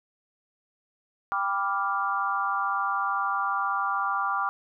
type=chord; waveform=sine; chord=G dominant seventh; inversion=none; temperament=equal with one note detuned; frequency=790.8 / 987.8 / 1174.7 / 1396.9 Hz; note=G5 / B5 / D6 / F6; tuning=+15 / 0 / 0 / 0 cents; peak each=-31 / -33 / -27 / -31 dBFS; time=1.32-4.49 s; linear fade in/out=0 ms; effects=none